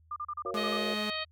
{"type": "tone bursts", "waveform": "sine", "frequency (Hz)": 1200, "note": "D6", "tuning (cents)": 37, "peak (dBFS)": -33, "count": 8, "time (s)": [0.11, 0.771], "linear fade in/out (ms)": 5, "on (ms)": 52, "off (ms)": 35}
{"type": "chord", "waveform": "sine", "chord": "Gb major seventh", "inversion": "none", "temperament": "equal with one note detuned", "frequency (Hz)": [370, 466.2, 554.4, 688.8], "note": ["Gb4", "Bb4", "Db5", "F5"], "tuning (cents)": [0, 0, 0, -24], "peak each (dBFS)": [-39, -39, -40, -44], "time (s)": [0.45, 0.94], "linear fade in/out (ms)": 2}
{"type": "tone", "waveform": "sawtooth", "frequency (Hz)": 212.2, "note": "G#3", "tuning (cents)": 38, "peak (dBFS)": -30, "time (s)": [0.54, 1.1], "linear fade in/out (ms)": 2}
{"type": "harmonic tone", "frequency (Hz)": 627, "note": "D#5", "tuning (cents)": 13, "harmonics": [1, 2, 3, 4, 5, 6, 7], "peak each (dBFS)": [-40, -40, -40, -40, -40, -40, -40], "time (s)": [0.56, 1.25], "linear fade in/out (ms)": 20}
{"effects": ["added 80 Hz sine -59 dBFS peak until 1.31 s"]}